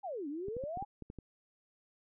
sine exponential two-way sweep, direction down then up, 847 to 274.8 to 847 Hz, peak -37 dBFS, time 0.03-0.85 s, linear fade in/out 20 ms, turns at 0.28 s
clicks, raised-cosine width 3 ms, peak -32 dBFS, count 8, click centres 0.484 / 0.567 / 0.638 / 0.773 / 0.825 / 1.023 / 1.101 / 1.187 s
effects none

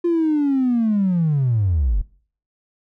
triangle linear sweep, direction down, 349.2 to 40.37 Hz, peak -12 dBFS, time 0.04-2.02 s, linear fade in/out 10 ms, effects noise-tail reverb RT60 0.5 s tail -25 dB re dry + tanh soft clip ceiling -12 dBFS

